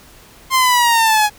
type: exponential sweep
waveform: sawtooth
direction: down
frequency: 1058 to 830.6 Hz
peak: -7 dBFS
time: 0.5-1.3 s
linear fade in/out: 50 ms
effects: pink hiss -44 dBFS RMS until 1.38 s